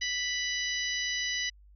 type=harmonic tone; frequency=987.8 Hz; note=B5; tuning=in tune; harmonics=2 / 3 / 4 / 5 / 6; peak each=-33 / -35 / -38 / -38 / -38 dBFS; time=0.01-1.5 s; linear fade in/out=10 ms; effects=added 50 Hz sine -53 dBFS peak until 1.75 s